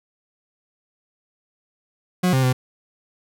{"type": "tone with pitch steps", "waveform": "40% pulse", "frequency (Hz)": [181.4, 131.4, 127.8], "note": ["F#3", "C3", "C3"], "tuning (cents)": [-34, 8, -40], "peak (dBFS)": -15, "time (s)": [2.23, 2.53], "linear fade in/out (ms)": 10, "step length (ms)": 100, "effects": []}